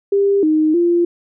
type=tone with pitch steps; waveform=sine; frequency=398.8 / 310.5 / 345.4 Hz; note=G4 / D#4 / F4; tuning=+30 / -3 / -19 cents; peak=-11 dBFS; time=0.12-1.05 s; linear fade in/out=5 ms; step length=310 ms; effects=none